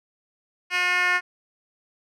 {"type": "tone with band-pass filter sweep", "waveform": "10% pulse", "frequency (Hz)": 359.2, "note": "F4", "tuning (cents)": 49, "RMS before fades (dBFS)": -22, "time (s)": [0.7, 1.21], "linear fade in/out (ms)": 50, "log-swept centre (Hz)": [2700, 1800], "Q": 2, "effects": []}